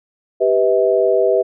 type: chord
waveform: sine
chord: E minor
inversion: first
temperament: equal with one note detuned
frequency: 392 / 493.9 / 643.1 Hz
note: G4 / B4 / E5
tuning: 0 / 0 / -43 cents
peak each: -16 dBFS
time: 0.4-1.43 s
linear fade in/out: 20 ms
effects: none